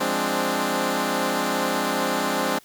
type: chord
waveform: 10% pulse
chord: D half-diminished seventh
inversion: first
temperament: equal with one note detuned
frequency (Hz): 175.22 / 207.7 / 261.6 / 293.7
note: F3 / Ab3 / C4 / D4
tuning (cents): +6 / 0 / 0 / 0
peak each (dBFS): -23 / -19 / -18 / -19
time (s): 0-2.59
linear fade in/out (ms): 10
effects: white hiss -53 dBFS RMS until 2.64 s